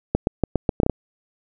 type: clicks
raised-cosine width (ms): 2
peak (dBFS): -4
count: 9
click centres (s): 0.15 / 0.271 / 0.437 / 0.557 / 0.692 / 0.801 / 0.833 / 0.864 / 0.897
effects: none